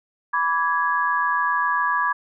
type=chord; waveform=sine; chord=G# diminished; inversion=first; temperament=equal with one note detuned; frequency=987.8 / 1155.1 / 1661.2 Hz; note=B5 / D6 / G#6; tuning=0 / -29 / 0 cents; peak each=-23 dBFS; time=0.33-2.13 s; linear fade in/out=10 ms; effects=none